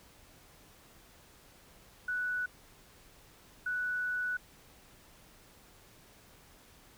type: tone bursts at uneven times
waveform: sine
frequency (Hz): 1480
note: F#6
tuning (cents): 0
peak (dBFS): -31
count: 2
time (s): 2.08-2.46 / 3.66-4.37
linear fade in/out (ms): 5
effects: pink hiss -59 dBFS RMS until 6.97 s